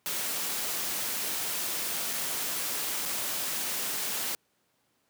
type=noise with dropouts; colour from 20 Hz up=white; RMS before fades=-32 dBFS; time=0.06-4.35 s; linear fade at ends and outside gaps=0 ms; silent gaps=2.13-2.134 / 3.053-3.057 s; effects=pink hiss -72 dBFS RMS until 5.09 s + high-pass 150 Hz 12 dB/octave